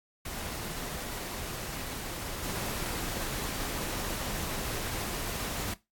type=noise with level steps; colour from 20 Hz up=pink; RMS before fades=-38 / -35 dBFS; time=0.25-5.74 s; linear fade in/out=5 ms; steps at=2.42 s; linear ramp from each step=20 ms; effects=noise-tail reverb RT60 0.2 s tail -17 dB re dry + AAC 64 kbps